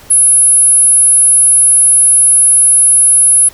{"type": "tone", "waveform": "sine", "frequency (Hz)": 10580, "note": "E9", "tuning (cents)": 5, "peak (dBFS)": -4, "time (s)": [0.1, 3.49], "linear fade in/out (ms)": 10, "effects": ["pink hiss -38 dBFS RMS until 3.53 s"]}